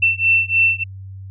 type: beating tone pair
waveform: sine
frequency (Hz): 2684 / 2687.3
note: E7 / E7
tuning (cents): +31 / +33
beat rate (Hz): 3.3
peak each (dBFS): -16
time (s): 0.02-0.84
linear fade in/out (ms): 10
effects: added 96 Hz sine -31 dBFS peak until 1.3 s